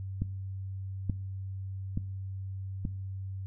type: click train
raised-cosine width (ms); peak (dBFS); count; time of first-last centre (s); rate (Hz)
5; -18; 4; 0.22-2.852; 1.14
effects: noise-tail reverb RT60 0.6 s tail -19 dB re dry + added 96 Hz sine -35 dBFS peak until 3.46 s